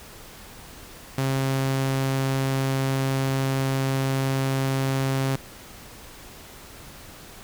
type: tone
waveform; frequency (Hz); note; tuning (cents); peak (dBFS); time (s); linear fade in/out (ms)
sawtooth; 134.3; C3; +46; -18; 1.18-5.36; 2
effects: pink hiss -44 dBFS RMS until 7.43 s